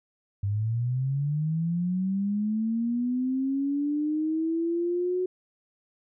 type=linear sweep; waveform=sine; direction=up; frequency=98 to 369 Hz; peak=-24 dBFS; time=0.43-5.26 s; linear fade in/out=5 ms; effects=none